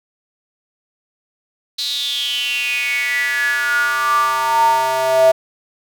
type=tone with high-pass filter sweep; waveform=square; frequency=130.81 Hz; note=C3; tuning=in tune; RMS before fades=-17 dBFS; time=1.78-5.32 s; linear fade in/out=10 ms; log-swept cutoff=4100 to 640 Hz; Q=9.9; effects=none